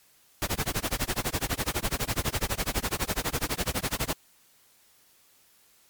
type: noise with tremolo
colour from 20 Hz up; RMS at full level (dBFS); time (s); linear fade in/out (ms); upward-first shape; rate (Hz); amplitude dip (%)
pink; -26; 0.42-4.13; 0; sine; 12; 100
effects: white hiss -61 dBFS RMS until 5.89 s + MP3 96 kbps